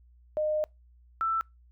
sine tone pair in turn, 612 / 1329.4 Hz, D#5 / E6, -29 / +14 cents, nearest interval octave + minor second, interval 1343 cents, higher second, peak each -25 dBFS, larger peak neither, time 0.37-0.64 / 1.21-1.41 s, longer first, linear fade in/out 0 ms, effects noise-tail reverb RT60 0.2 s tail -26 dB re dry + added 60 Hz sine -55 dBFS peak until 1.71 s

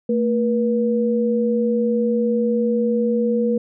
sine tone pair together, 224.5 / 481.5 Hz, A3 / B4, +35 / -44 cents, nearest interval octave + minor second, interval 1321 cents, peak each -19 dBFS, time 0.09-3.58 s, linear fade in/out 5 ms, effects none

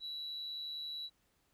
sine tone with amplitude modulation, 3925 Hz, B7, 11 cents flat, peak -37 dBFS, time 0-1.1 s, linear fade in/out 50 ms, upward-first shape sine, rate 151 Hz, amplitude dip 40%, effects tanh soft clip ceiling -35 dBFS + pink hiss -75 dBFS RMS until 1.53 s

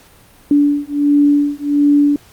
sine beating tone pair, 288.5 / 289.9 Hz, D4 / D4, -31 / -22 cents, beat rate 1.4 Hz, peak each -13 dBFS, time 0.51-2.16 s, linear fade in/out 2 ms, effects pink hiss -46 dBFS RMS until 2.32 s + Opus 48 kbps

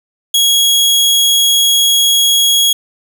sawtooth tone, 3316 Hz, G#7, 3 cents flat, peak -5 dBFS, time 0.34-2.73 s, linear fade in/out 5 ms, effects none

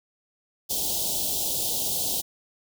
white band-stop noise, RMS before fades -27 dBFS, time 0.69-2.22 s, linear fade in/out 20 ms, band 830 to 3100 Hz, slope 48 dB/octave, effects none

